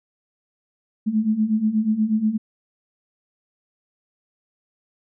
sine beating tone pair, 211.5 / 219.8 Hz, G#3 / A3, +32 / -2 cents, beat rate 8.3 Hz, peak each -23 / -19 dBFS, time 1.06-2.38 s, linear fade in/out 20 ms, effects none

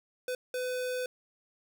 square tone bursts at uneven times, 503 Hz, B4, 32 cents sharp, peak -32 dBFS, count 2, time 0.28-0.35 / 0.54-1.06 s, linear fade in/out 2 ms, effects none

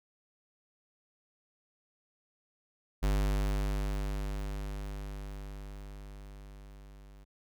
square tone with level ramp, 49.88 Hz, G1, 31 cents sharp, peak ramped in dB -26 to -52 dBFS, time 3.02-7.25 s, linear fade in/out 20 ms, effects none

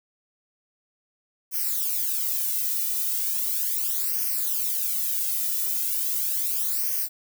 violet noise with flanger, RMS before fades -26 dBFS, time 1.51-7.09 s, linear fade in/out 50 ms, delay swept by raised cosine 0.26 to 1.86 ms, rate 0.37 Hz, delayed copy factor -0.9, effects none

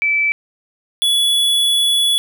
sine / square tone pair in turn, 2315 / 3406 Hz, D7 / G#7, -25 / +43 cents, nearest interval perfect fifth, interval 668 cents, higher second, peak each -13 dBFS, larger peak neither, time 0.02-0.32 / 1.02-2.18 s, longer second, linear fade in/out 0 ms, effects none

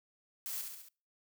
blue noise with echo, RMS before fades -40 dBFS, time 0.46-0.61 s, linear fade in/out 0 ms, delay 69 ms, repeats 4, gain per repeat -4 dB, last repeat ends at 0.886 s, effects noise-tail reverb RT60 0.4 s tail -26 dB re dry

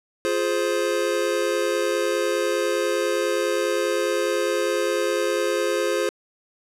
square chord, F minor, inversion none, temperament just, 349.2 / 419.1 / 523.8 Hz, F4 / Ab4 / C5, 0 / +16 / +2 cents, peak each -27 / -26 / -25 dBFS, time 0.25-6.09 s, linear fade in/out 0 ms, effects low-pass 11000 Hz 12 dB/octave

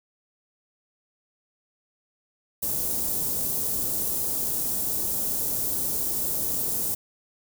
white band-stop noise, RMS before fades -27 dBFS, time 2.62-6.95 s, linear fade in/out 10 ms, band 500 to 9200 Hz, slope 12 dB/octave, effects none

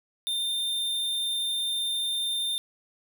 square tone, 3611 Hz, A7, 44 cents sharp, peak -27 dBFS, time 0.27-2.58 s, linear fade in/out 0 ms, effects none

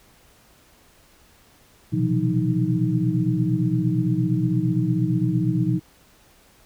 sine tone cluster, 120.5 / 129.2 / 165 / 180.4 / 312.9 Hz, B2 / C3 / E3 / F#3 / D#4, -42 / -21 / +2 / -44 / +10 cents, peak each -25 dBFS, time 1.92-5.8 s, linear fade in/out 20 ms, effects pink hiss -55 dBFS RMS until 6.65 s

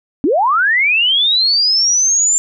sine linear sweep, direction up, 246.5 to 7310 Hz, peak -10 dBFS, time 0.24-2.38 s, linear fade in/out 0 ms, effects none

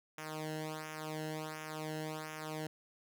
sawtooth tone with flanger, 155.56 Hz, D#3, in tune, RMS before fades -42 dBFS, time 0.18-2.67 s, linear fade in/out 2 ms, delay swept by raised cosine 0.23 to 0.86 ms, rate 1.4 Hz, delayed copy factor -0.9, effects none

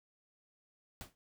pink noise with exponential decay, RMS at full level -43 dBFS, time 1.01-1.15 s, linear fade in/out 0 ms, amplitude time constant 30 ms, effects none

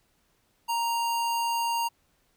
square tone, 932.3 Hz, A#5, in tune, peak -26 dBFS, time 0.68-1.89 s, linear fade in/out 20 ms, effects pink hiss -69 dBFS RMS until 2.36 s

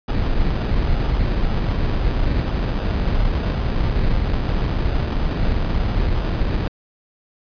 brown noise with sample-and-hold, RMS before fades -19 dBFS, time 0.08-6.68 s, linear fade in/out 5 ms, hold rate 2100 Hz, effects resampled to 11025 Hz

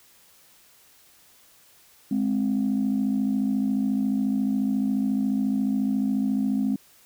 sine tone pair together, 208.5 / 262.7 Hz, G#3 / C4, +7 / +7 cents, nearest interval major third, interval 400 cents, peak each -23 dBFS, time 2.11-6.76 s, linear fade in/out 5 ms, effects tanh soft clip ceiling -16 dBFS + white hiss -56 dBFS RMS until 7.05 s

